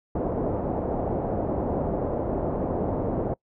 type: low-pass noise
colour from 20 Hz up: white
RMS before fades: -27 dBFS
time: 0.15-3.34 s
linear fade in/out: 5 ms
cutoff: 660 Hz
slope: 24 dB/octave
effects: noise-tail reverb RT60 0.1 s tail -24 dB re dry